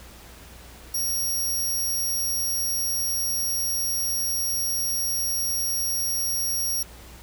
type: tone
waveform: 15% pulse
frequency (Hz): 5630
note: F8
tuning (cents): +13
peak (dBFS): -18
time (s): 0.94-6.83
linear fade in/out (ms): 5
effects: added 60 Hz sine -46 dBFS peak until 7.22 s + pink hiss -47 dBFS RMS until 7.22 s